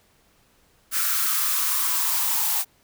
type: noise with high-pass filter sweep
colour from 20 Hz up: blue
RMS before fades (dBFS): -23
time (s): 0.91-2.65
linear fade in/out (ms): 50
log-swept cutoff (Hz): 1400 to 820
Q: 5.3
effects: pink hiss -61 dBFS RMS until 2.83 s